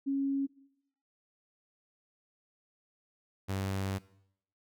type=tone pair in turn; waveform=sine / sawtooth; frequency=275 / 96.72 Hz; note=C#4 / G2; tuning=-14 / -23 cents; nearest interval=octave + tritone; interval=1809 cents; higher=first; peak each=-28 dBFS; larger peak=neither; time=0.06-0.47 / 3.48-3.99 s; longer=second; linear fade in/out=20 ms; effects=noise-tail reverb RT60 0.7 s tail -19 dB re dry